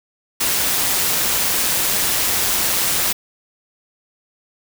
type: noise with amplitude modulation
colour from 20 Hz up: white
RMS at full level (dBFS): -17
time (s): 0.4-3.13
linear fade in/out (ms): 10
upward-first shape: sine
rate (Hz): 187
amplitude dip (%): 35
effects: none